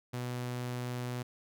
sawtooth tone, 123.47 Hz, B2, in tune, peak -31 dBFS, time 0.13-1.23 s, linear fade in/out 10 ms, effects none

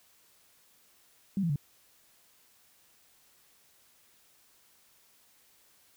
sine tone with pitch steps, 196 / 167.7 / 143.48 Hz, G3 / E3 / D3, 0 / +30 / -40 cents, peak -26 dBFS, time 1.37-1.559 s, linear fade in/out 2 ms, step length 63 ms, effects white hiss -64 dBFS RMS until 5.96 s

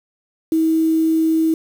sine tone with quantisation, 321.2 Hz, E4, 45 cents flat, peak -13 dBFS, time 0.52-1.54 s, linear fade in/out 2 ms, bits 6, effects none

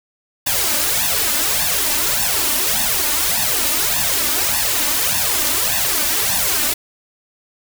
white noise with flanger, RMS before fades -18 dBFS, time 0.46-6.74 s, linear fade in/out 10 ms, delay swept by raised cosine 1.1 to 3.4 ms, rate 1.7 Hz, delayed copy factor +1, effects none

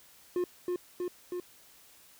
triangle tone with echo, 357 Hz, F4, 38 cents sharp, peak -25 dBFS, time 0.36-0.44 s, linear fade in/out 2 ms, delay 320 ms, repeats 3, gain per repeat -2 dB, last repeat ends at 1.4 s, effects white hiss -58 dBFS RMS until 2.19 s

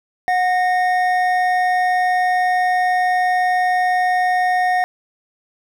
triangle tone pair together, 730.1 / 1846 Hz, F#5 / A#6, -23 / -17 cents, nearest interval octave + major third, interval 1606 cents, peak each -13 / -20 dBFS, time 0.28-4.84 s, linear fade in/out 0 ms, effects none

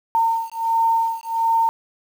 sine beating tone pair, 910 / 911.4 Hz, A#5 / A#5, -42 / -39 cents, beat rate 1.4 Hz, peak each -20 dBFS, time 0.15-1.69 s, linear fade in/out 0 ms, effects 7-bit

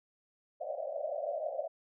pink band-pass noise, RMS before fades -37 dBFS, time 0.6-1.68 s, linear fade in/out 10 ms, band 550 to 690 Hz, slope 96 dB/octave, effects none

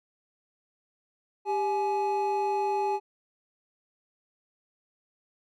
triangle tone pair together, 395.8 / 843 Hz, G4 / G#5, +17 / +26 cents, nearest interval octave + minor second, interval 1309 cents, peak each -27 / -25 dBFS, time 1.45-3 s, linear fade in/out 50 ms, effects none

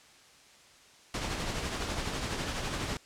pink noise with tremolo, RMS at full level -32 dBFS, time 1.14-2.97 s, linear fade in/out 2 ms, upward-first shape triangle, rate 12 Hz, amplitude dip 45%, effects white hiss -57 dBFS RMS until 3.05 s + low-pass 7000 Hz 12 dB/octave

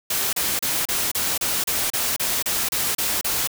white noise bursts, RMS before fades -23 dBFS, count 13, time 0.1-3.474 s, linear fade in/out 5 ms, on 230 ms, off 32 ms, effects none

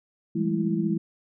sine tone cluster, 167.1 / 198 / 213.7 / 331 Hz, E3 / G3 / G#3 / E4, +24 / +18 / +50 / +7 cents, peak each -28 dBFS, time 0.35-0.98 s, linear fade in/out 10 ms, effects none

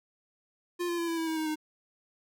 square tone with pitch steps, 351.2 / 344.8 / 338.5 / 332.3 / 326.2 / 320.2 / 314.3 / 308.6 Hz, F4 / F4 / E4 / E4 / E4 / D#4 / D#4 / D#4, +10 / -22 / +46 / +14 / -18 / +50 / +18 / -14 cents, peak -30 dBFS, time 0.79-1.558 s, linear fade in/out 20 ms, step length 96 ms, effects none

